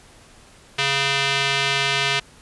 square tone with band-pass filter, 138.59 Hz, C#3, in tune, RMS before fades -21 dBFS, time 0.78-2.2 s, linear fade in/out 10 ms, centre 2900 Hz, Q 1.5, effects pink hiss -49 dBFS RMS until 2.41 s + resampled to 24000 Hz

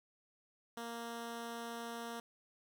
10% pulse tone, 233 Hz, A#3, 1 cent flat, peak -34 dBFS, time 0.77-2.2 s, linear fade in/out 2 ms, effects none

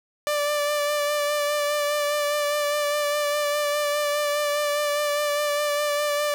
sawtooth tone with vibrato, 587.3 Hz, D5, in tune, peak -18 dBFS, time 0.27-6.34 s, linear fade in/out 0 ms, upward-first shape sine, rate 4.9 Hz, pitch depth 21 cents each way, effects none

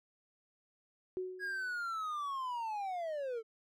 sine tone with exponential decay, 369.8 Hz, F#4, 1 cent flat, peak -33 dBFS, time 1.17-1.82 s, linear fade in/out 0 ms, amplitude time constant 140 ms
triangle linear sweep, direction down, 1661.2 to 432.9 Hz, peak -34 dBFS, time 1.39-3.43 s, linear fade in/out 50 ms
effects none

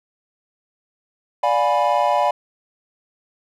triangle chord, D diminished seventh, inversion none, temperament equal with one note detuned, 587.3 / 709.8 / 830.6 / 987.8 Hz, D5 / F5 / Ab5 / Cb6, 0 / +28 / 0 / 0 cents, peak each -19 dBFS, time 1.43-2.31 s, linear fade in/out 5 ms, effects none

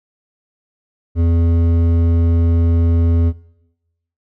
triangle tone with hard clipping, 84 Hz, E2, 33 cents sharp, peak -13 dBFS, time 1.15-3.33 s, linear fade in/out 50 ms, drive 14 dB, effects noise-tail reverb RT60 0.9 s tail -20 dB re dry

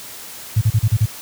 sine tone bursts, 109 Hz, A2, 16 cents flat, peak -10 dBFS, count 6, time 0.56-1.058 s, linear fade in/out 10 ms, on 53 ms, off 36 ms, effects white hiss -35 dBFS RMS until 1.21 s + high-pass 60 Hz 12 dB/octave

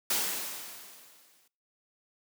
white noise with exponential decay, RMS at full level -27 dBFS, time 0.1-1.48 s, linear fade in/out 5 ms, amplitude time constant 300 ms, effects noise-tail reverb RT60 0.4 s tail -23 dB re dry + high-pass 200 Hz 12 dB/octave

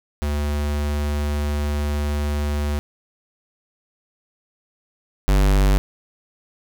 square tone pair in turn, 73.4 / 48.82 Hz, D2 / G1, 0 / -6 cents, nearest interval perfect fifth, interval 706 cents, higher first, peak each -21 / -14 dBFS, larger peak second, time 0.22-2.79 / 5.28-5.78 s, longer first, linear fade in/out 0 ms, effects none

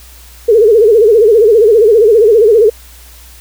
sine tone with vibrato, 440 Hz, A4, in tune, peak -3 dBFS, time 0.48-2.7 s, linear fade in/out 10 ms, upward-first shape sine, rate 15 Hz, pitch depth 140 cents each way, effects added 60 Hz sine -36 dBFS peak until 3.4 s + white hiss -39 dBFS RMS until 3.4 s

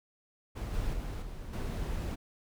brown noise with level steps, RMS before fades -36 / -33 / -37 / -42 / -34 dBFS, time 0.55-2.16 s, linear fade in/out 20 ms, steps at 0.73 / 0.93 / 1.22 / 1.53 s, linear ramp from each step 5 ms, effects none

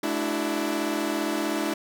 sawtooth tone cluster, 214.4 / 294.7 / 330.2 / 373.2 Hz, A3 / D4 / E4 / F#4, -45 / +6 / +3 / +15 cents, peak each -29 / -25 / -25 / -32 dBFS, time 0.03-1.74 s, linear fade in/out 5 ms, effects none

